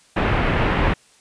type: low-pass noise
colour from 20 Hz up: pink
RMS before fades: -19 dBFS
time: 0.16-0.94 s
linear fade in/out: 10 ms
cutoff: 2600 Hz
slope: 24 dB/octave
effects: white hiss -54 dBFS RMS until 1.2 s + resampled to 22050 Hz